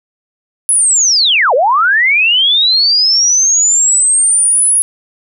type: linear two-way sweep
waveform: sine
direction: down then up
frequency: 10548 to 465.1 to 10548 Hz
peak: -7 dBFS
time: 0.69-4.82 s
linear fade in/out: 0 ms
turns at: 1.54 s
effects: none